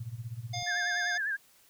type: tone with tremolo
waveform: sine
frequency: 116.2 Hz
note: A#2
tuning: 5 cents flat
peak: -33 dBFS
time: 0-0.63 s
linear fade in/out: 5 ms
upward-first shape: sine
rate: 16 Hz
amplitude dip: 85%
type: harmonic tone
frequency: 710 Hz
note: F5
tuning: 28 cents sharp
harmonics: 1 / 3 / 5 / 7 / 9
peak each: -37 / -42 / -40 / -40 / -42 dBFS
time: 0.53-1.18 s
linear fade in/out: 10 ms
type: tone with vibrato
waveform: sine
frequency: 1664 Hz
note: G#6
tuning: 3 cents sharp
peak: -29 dBFS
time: 0.66-1.37 s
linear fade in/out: 20 ms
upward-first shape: sine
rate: 10 Hz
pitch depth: 99 cents each way
effects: white hiss -62 dBFS RMS until 1.69 s